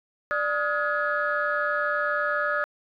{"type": "tone cluster", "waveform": "sine", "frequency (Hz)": [589, 1260, 1436, 1688], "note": ["D5", "D#6", "F6", "G#6"], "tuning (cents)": [5, 21, 48, 28], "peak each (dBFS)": -28, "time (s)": [0.31, 2.64], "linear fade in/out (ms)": 0, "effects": ["tanh soft clip ceiling -14 dBFS"]}